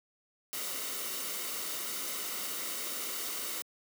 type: noise with comb filter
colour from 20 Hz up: white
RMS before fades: -37 dBFS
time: 0.53-3.62 s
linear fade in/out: 0 ms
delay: 1.2 ms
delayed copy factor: -0.5
effects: high-pass 200 Hz 12 dB/octave